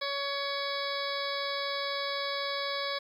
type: harmonic tone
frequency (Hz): 561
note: C#5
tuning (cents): +21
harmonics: 1 / 2 / 3 / 4 / 6 / 7 / 8 / 9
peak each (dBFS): -36 / -37 / -40 / -40 / -41 / -39 / -41 / -42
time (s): 0.01-2.99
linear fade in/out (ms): 10
effects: 10-bit